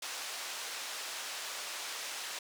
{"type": "band-pass noise", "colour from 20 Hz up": "white", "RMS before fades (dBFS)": -41, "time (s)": [0.02, 2.39], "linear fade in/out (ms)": 5, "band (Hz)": [570, 6400], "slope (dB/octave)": 12, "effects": []}